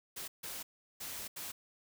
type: noise bursts at uneven times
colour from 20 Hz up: white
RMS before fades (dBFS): -43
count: 4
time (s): 0.16-0.28 / 0.43-0.63 / 1-1.28 / 1.36-1.52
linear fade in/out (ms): 10
effects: none